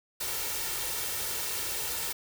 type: noise with comb filter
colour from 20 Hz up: white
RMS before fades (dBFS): -33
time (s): 0.2-2.13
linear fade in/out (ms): 10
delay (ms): 2.2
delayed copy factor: +0.55
effects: none